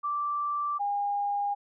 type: tone pair in turn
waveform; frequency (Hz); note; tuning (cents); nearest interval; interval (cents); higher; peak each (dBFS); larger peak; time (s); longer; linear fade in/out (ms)
sine; 1170 / 811.9; D6 / G#5; -7 / -39; tritone; 632; first; -27 / -26; second; 0.03-0.79 / 0.79-1.55; neither; 20
effects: none